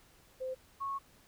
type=tone pair in turn; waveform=sine; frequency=518 / 1099.7 Hz; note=C5 / C#6; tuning=-17 / -14 cents; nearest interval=octave + minor second; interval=1303 cents; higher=second; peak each=-35 / -34 dBFS; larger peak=second; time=0.4-0.55 / 0.8-0.99 s; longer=second; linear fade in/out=20 ms; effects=pink hiss -63 dBFS RMS until 1.27 s